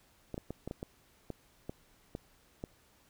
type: clicks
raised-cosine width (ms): 2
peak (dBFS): -25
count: 10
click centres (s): 0.343 / 0.379 / 0.506 / 0.676 / 0.711 / 0.829 / 1.303 / 1.695 / 2.151 / 2.639
effects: pink hiss -66 dBFS RMS until 3.09 s